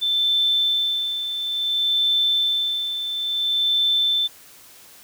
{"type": "tone with tremolo", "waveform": "sine", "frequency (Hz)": 3538, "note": "A7", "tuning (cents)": 9, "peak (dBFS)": -16, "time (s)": [0.01, 4.28], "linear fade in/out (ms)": 20, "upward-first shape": "sine", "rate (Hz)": 0.58, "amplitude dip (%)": 60, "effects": ["white hiss -47 dBFS RMS until 5.03 s"]}